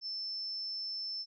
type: tone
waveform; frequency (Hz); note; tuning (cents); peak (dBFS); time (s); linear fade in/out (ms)
sine; 5300; E8; +9; -36; 0.01-1.26; 50
effects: none